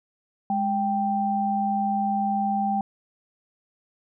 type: tone pair together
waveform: sine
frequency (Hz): 206.8 / 785.1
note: G#3 / G5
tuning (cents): -7 / +2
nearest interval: octave + major seventh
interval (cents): 2309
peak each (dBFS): -26 / -23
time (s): 0.5-2.81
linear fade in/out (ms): 2
effects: none